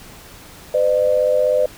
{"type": "tone pair together", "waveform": "sine", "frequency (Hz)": [508, 604.1], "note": ["B4", "D5"], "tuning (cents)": [49, 49], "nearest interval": "minor third", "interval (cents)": 300, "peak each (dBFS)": -16, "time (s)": [0.74, 1.66], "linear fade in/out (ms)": 5, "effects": ["pink hiss -41 dBFS RMS until 1.77 s"]}